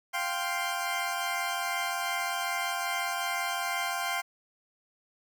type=chord; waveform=20% pulse; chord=F suspended second; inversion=none; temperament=equal; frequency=698.5 / 784 / 1046.5 Hz; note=F5 / G5 / C6; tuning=0 / 0 / 0 cents; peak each=-29 dBFS; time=0.13-4.22 s; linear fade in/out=20 ms; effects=none